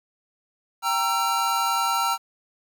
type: chord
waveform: square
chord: E diminished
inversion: first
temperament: equal with one note detuned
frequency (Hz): 784 / 932.3 / 1344.7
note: G5 / Bb5 / E6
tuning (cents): 0 / 0 / +34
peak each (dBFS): -29 / -26 / -25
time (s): 0.82-2.18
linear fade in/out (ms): 50
effects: 9-bit